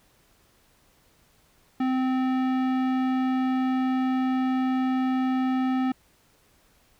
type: tone with tanh clipping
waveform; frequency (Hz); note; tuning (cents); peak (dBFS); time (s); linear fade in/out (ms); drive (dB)
sine; 258.9; C4; -18; -24; 1.8-5.92; 5; 17
effects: pink hiss -62 dBFS RMS until 6.99 s